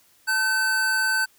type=tone pair together; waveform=square; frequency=880 / 1531.9 Hz; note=A5 / G6; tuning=0 / -40 cents; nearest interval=minor seventh; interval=960 cents; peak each=-33 / -21 dBFS; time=0.27-1.26 s; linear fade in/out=20 ms; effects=white hiss -59 dBFS RMS until 1.38 s